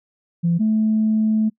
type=tone pair in turn; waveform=sine; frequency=170 / 217.7 Hz; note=F3 / A3; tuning=-46 / -18 cents; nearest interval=major third; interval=428 cents; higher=second; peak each=-14 dBFS; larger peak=neither; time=0.43-0.59 / 0.59-1.5 s; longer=second; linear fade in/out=20 ms; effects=noise-tail reverb RT60 0.1 s tail -26 dB re dry + tanh soft clip ceiling -10 dBFS